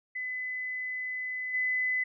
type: tone with level steps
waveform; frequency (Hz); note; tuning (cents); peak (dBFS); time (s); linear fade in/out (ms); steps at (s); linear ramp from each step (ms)
sine; 2012; B6; +32; -32 / -26; 0.15-2.04; 10; 1.53; 20
effects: none